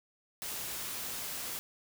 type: noise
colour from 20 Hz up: white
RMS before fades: -39 dBFS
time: 0.42-1.59 s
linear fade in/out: 0 ms
effects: none